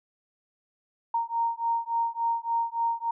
sine beating tone pair, 925 / 928.5 Hz, A#5 / A#5, -14 / -7 cents, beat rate 3.5 Hz, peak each -28 dBFS, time 1.14-3.11 s, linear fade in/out 5 ms, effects none

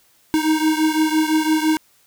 square beating tone pair, 311.1 / 317 Hz, D#4 / D#4, 0 / +32 cents, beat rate 5.9 Hz, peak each -18 / -21 dBFS, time 0.34-1.77 s, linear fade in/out 0 ms, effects white hiss -57 dBFS RMS until 2.06 s

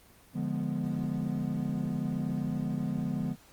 triangle chord, D diminished seventh, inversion none, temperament equal, 146.83 / 174.61 / 207.7 / 246.9 Hz, D3 / F3 / Ab3 / Cb4, 0 / 0 / 0 / 0 cents, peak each -33 dBFS, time 0.33-3.36 s, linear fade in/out 50 ms, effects pink hiss -58 dBFS RMS until 3.52 s + Opus 24 kbps

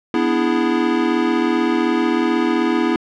square chord, E dominant seventh, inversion second, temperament equal, 246.9 / 293.7 / 329.6 / 415.3 Hz, B3 / D4 / E4 / G#4, 0 / 0 / 0 / 0 cents, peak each -21 / -24 / -19 / -25 dBFS, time 0.14-2.96 s, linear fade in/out 2 ms, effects low-pass 3000 Hz 12 dB/octave

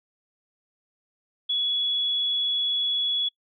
sine tone, 3382 Hz, G#7, 31 cents sharp, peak -22 dBFS, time 1.49-3.29 s, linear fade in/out 10 ms, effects noise-tail reverb RT60 0.1 s tail -25 dB re dry

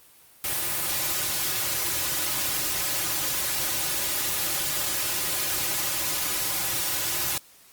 white noise with comb filter, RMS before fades -27 dBFS, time 0.44-7.38 s, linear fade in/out 2 ms, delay 4.4 ms, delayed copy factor -0.9, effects white hiss -54 dBFS RMS until 7.72 s + Opus 32 kbps

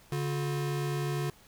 square tone pair together, 143.42 / 358.7 Hz, D3 / F4, -41 / +46 cents, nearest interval octave + major third, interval 1587 cents, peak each -31 / -37 dBFS, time 0.12-1.3 s, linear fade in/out 2 ms, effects pink hiss -58 dBFS RMS until 1.47 s

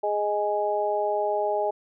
harmonic tone, 207.7 Hz, G#3, in tune, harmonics 2 / 3 / 4, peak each -28 / -26 / -27 dBFS, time 0.03-1.71 s, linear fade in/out 10 ms, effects none

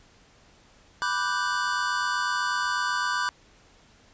square chord, G major seventh, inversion first, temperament equal, 987.8 / 1174.7 / 1480 / 1568 Hz, B5 / D6 / F#6 / G6, 0 / 0 / 0 / 0 cents, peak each -31 dBFS, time 1.02-3.29 s, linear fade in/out 0 ms, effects pink hiss -57 dBFS RMS until 4.13 s + resampled to 16000 Hz

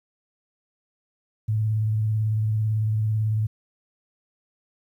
sine tone with vibrato, 108.5 Hz, A2, 24 cents flat, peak -20 dBFS, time 1.48-3.47 s, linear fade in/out 10 ms, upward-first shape sine, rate 18 Hz, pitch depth 31 cents each way, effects 10-bit

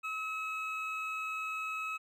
triangle tone pair together, 1286 / 2570 Hz, E6 / E7, -43 / -45 cents, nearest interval octave, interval 1198 cents, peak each -36 / -36 dBFS, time 0.03-1.98 s, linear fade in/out 20 ms, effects none

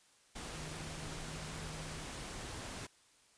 sine tone in noise, 156 Hz, D#3, 5 cents sharp, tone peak -48 dBFS, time 0.54-2.05 s, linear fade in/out 10 ms, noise pink, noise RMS -45 dBFS, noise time 0.35-2.87 s, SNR -6 dB, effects white hiss -67 dBFS RMS until 3.37 s + resampled to 22050 Hz

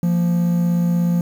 triangle tone pair together, 173.35 / 230 Hz, F3 / A#3, -13 / -23 cents, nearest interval perfect fourth, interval 490 cents, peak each -13 / -25 dBFS, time 0.03-1.21 s, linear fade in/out 2 ms, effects 7-bit

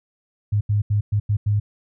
sine tone bursts at uneven times, 103.83 Hz, G#2, in tune, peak -16 dBFS, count 6, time 0.52-0.61 / 0.69-0.82 / 0.9-1.01 / 1.12-1.2 / 1.29-1.37 / 1.46-1.6 s, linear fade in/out 10 ms, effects none

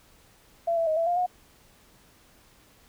sine tone with pitch steps, 676 / 663 / 628 / 665 / 702 / 723 Hz, E5 / E5 / D#5 / E5 / F5 / F#5, +43 / +10 / +16 / +15 / +9 / -40 cents, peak -22 dBFS, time 0.67-1.264 s, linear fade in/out 10 ms, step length 99 ms, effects pink hiss -58 dBFS RMS until 2.88 s

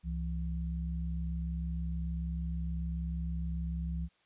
sine tone pair together, 66.67 / 168 Hz, C2 / E3, +33 / +33 cents, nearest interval octave + major third, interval 1600 cents, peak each -34 / -37 dBFS, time 0.03-4.09 s, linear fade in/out 50 ms, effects white hiss -70 dBFS RMS until 4.25 s + resampled to 8000 Hz

